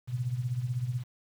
sine tone with tremolo, 123.47 Hz, B2, in tune, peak -25 dBFS, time 0.07-1.04 s, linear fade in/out 50 ms, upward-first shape triangle, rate 16 Hz, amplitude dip 80%, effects 9-bit

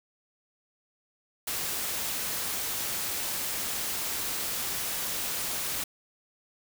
white noise, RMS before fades -32 dBFS, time 1.47-5.84 s, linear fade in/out 5 ms, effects none

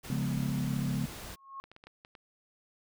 pink noise, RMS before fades -44 dBFS, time 0.03-1.36 s, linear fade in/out 20 ms
sine chord, C# dominant seventh, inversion none, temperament equal, 138.59 / 174.61 / 207.7 / 246.9 Hz, C#3 / E#3 / G#3 / B3, 0 / 0 / 0 / 0 cents, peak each -32 / -36 / -36 / -36 dBFS, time 0.1-1.06 s, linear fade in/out 2 ms
sine tone with exponential growth, 1087 Hz, C#6, 34 cents flat, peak -37 dBFS, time 1.23-1.6 s, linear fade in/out 0 ms, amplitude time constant 80 ms
clicks, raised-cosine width 0.3 ms, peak -35 dBFS, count 7, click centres 1.64 / 1.716 / 1.764 / 1.839 / 1.87 / 2.049 / 2.152 s
effects none

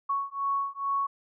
sine beating tone pair, 1109 / 1111.3 Hz, C#6 / C#6, 0 / +4 cents, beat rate 2.3 Hz, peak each -30 / -30 dBFS, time 0.09-1.07 s, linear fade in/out 10 ms, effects none

